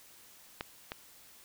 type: clicks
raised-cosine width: 0.3 ms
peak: -19 / -21 dBFS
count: 2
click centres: 0.609 / 0.919 s
effects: white hiss -57 dBFS RMS until 1.44 s